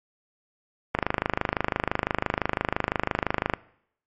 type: click train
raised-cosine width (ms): 0.5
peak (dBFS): -7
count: 68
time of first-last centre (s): 0.95-3.537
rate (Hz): 25.9
effects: noise-tail reverb RT60 0.7 s tail -21 dB re dry + MP3 48 kbps